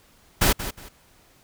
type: noise with echo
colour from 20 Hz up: pink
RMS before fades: -18 dBFS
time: 0.41-0.53 s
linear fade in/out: 10 ms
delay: 180 ms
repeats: 2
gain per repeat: -12 dB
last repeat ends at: 0.89 s
effects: pink hiss -57 dBFS RMS until 1.43 s